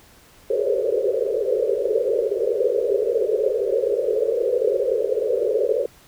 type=band-pass noise; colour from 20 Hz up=pink; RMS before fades=-21 dBFS; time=0.5-5.86 s; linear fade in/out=5 ms; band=390 to 560 Hz; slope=96 dB/octave; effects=pink hiss -51 dBFS RMS until 6.07 s